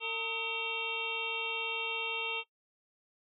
harmonic tone with a mistuned harmonic, 454.4 Hz, A#4, 44 cents flat, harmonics 1 / 2 / 3 / 5 / 6 / 7 / 8, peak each -41 / -42 / -45 / -44 / -35 / -40 / -44 dBFS, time 0-2.44 s, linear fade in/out 50 ms, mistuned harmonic 3, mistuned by -120 cents, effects noise-tail reverb RT60 0.1 s tail -18 dB re dry

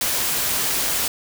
white noise, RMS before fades -22 dBFS, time 0.01-1.08 s, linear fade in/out 2 ms, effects none

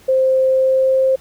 sine tone with pitch glide, 524 to 527.6 Hz, C5 to C5, +2 to +14 cents, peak -11 dBFS, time 0.08-1.16 s, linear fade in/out 10 ms, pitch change +12 cents, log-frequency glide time 0.47-1.01 s, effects pink hiss -48 dBFS RMS until 1.2 s

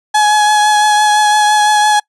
35% pulse tone with vibrato, 843 Hz, G#5, 26 cents sharp, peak -6 dBFS, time 0.14-2 s, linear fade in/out 10 ms, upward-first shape triangle, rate 5.9 Hz, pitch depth 21 cents each way, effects noise-tail reverb RT60 0.1 s tail -25 dB re dry + resampled to 24000 Hz

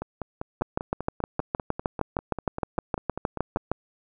two click trains, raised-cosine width 1 ms, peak -10 / -17 dBFS, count 21 / 19, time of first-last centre 0.62-3.716 / 0.02-3.57 s, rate 6.46 / 5.07 Hz, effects none

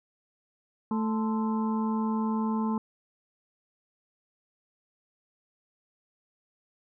harmonic tone with a mistuned harmonic, 220 Hz, A3, in tune, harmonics 1 / 2 / 4 / 5 / 6, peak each -26 / -38 / -36 / -37 / -48 dBFS, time 0.91-2.78 s, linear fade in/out 2 ms, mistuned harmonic 5, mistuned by -100 cents, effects none

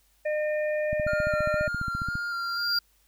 harmonic tone, 607 Hz, D#5, 43 cents flat, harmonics 1 / 3 / 4, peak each -25 / -35 / -40 dBFS, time 0.25-1.68 s, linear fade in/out 10 ms
click train, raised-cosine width 5 ms, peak -21 dBFS, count 19, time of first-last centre 0.93-2.154 s, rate 14.7 Hz
triangle tone with vibrato, 1396.9 Hz, F6, in tune, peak -27 dBFS, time 1.07-2.79 s, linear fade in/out 5 ms, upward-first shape square, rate 2 Hz, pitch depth 17 cents each way
triangle tone with exponential growth, 4761 Hz, D8, 23 cents sharp, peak -21 dBFS, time 1.91-2.79 s, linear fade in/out 5 ms, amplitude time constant 190 ms
effects added 50 Hz sine -66 dBFS peak until 3.07 s + white hiss -66 dBFS RMS until 3.07 s

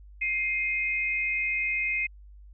sine tone pair together, 2112 / 2512 Hz, C7 / D#7, +16 / +16 cents, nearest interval minor third, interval 300 cents, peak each -28 dBFS, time 0.21-2.07 s, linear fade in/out 10 ms, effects added 50 Hz sine -46 dBFS peak until 2.53 s

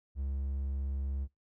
triangle tone, 68.4 Hz, C#2, 23 cents flat, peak -30 dBFS, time 0.15-1.28 s, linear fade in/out 50 ms, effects noise-tail reverb RT60 0.2 s tail -25 dB re dry

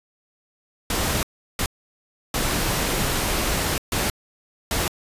pink noise bursts at uneven times, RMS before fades -23 dBFS, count 5, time 0.9-1.23 / 1.59-1.66 / 2.34-3.78 / 3.92-4.1 / 4.71-4.88 s, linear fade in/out 2 ms, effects resampled to 32000 Hz

